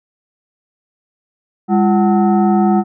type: tone with frequency modulation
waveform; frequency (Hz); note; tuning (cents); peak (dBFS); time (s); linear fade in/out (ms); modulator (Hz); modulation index
sine; 201.9; G#3; -49; -9; 1.68-2.84; 50; 545; 0.99
effects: none